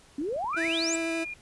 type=exponential sweep; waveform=sine; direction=up; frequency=265.6 to 8060 Hz; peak=-28 dBFS; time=0.18-0.96 s; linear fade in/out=5 ms
type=clicks; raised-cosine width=2 ms; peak=-36 dBFS; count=8; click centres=0.216 / 0.289 / 0.326 / 0.362 / 0.443 / 0.546 / 0.646 / 0.681 s
type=tone with pitch glide; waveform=sine; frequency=2388 to 2417 Hz; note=D7 to D7; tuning=+28 to +49 cents; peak=-34 dBFS; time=0.53-1.34 s; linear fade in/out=5 ms; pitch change=+21 cents; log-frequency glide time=1.06-1.18 s
type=tone with vibrato; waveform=30% pulse; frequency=329.2 Hz; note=E4; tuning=2 cents flat; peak=-26 dBFS; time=0.56-1.25 s; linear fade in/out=20 ms; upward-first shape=sine; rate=12 Hz; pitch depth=9 cents each way
effects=pink hiss -56 dBFS RMS until 1.41 s + resampled to 24000 Hz